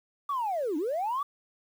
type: linear two-way sweep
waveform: sine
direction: down then up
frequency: 1174 to 280.7 to 1174 Hz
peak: -26 dBFS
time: 0.29-1.23 s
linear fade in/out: 5 ms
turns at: 0.77 s
effects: tanh soft clip ceiling -24 dBFS + 9-bit